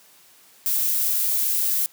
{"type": "noise", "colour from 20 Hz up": "violet", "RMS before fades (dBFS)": -22, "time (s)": [0.66, 1.86], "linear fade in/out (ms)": 0, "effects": ["white hiss -53 dBFS RMS until 1.92 s", "high-pass 150 Hz 12 dB/octave"]}